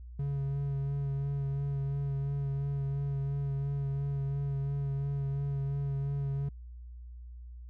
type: tone with vibrato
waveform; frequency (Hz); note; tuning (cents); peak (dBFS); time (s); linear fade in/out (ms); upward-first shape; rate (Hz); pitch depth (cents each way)
triangle; 139.2; C#3; +8; -28; 0.19-6.49; 5; sine; 2.9; 20
effects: added 60 Hz sine -43 dBFS peak until 7.69 s